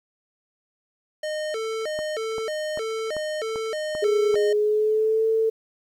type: tone with vibrato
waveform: square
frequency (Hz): 522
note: C5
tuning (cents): -4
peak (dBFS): -27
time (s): 1.23-4.53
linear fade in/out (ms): 5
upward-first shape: square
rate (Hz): 1.6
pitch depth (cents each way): 280
type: click train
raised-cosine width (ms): 1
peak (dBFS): -21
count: 7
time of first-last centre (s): 1.99-4.343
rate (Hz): 2.55
type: tone with pitch glide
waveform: sine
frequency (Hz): 415.3 to 445.1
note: G#4 to A4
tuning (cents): 0 to +20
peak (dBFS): -18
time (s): 4.02-5.5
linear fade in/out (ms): 10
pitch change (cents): +120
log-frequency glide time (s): 4.46-5.26
effects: low-pass 8000 Hz 12 dB/octave + 9-bit